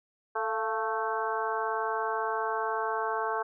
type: harmonic tone with a mistuned harmonic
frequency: 220.5 Hz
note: A3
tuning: 4 cents sharp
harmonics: 2 / 3 / 4 / 5 / 6 / 7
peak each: -34 / -36 / -33 / -34 / -38 / -37 dBFS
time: 0.35-3.43 s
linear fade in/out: 10 ms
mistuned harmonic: 3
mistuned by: +55 cents
effects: none